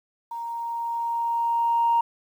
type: tone with level ramp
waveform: sine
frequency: 932.3 Hz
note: A#5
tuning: in tune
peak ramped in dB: -30 to -16 dBFS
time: 0.31-2.01 s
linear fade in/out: 5 ms
effects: tanh soft clip ceiling -13 dBFS + 9-bit